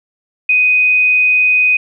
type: tone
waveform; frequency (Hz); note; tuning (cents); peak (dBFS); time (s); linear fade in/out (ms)
sine; 2498; D#7; +6; -8; 0.49-1.77; 5
effects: none